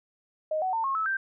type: tone with pitch steps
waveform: sine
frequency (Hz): 622.3 / 748.6 / 900.6 / 1083.5 / 1303.5 / 1568.1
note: D#5 / F#5 / A5 / C#6 / E6 / G6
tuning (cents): 0 / +20 / +40 / -40 / -20 / 0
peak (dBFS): -25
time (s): 0.51-1.17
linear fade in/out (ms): 5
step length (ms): 110
effects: none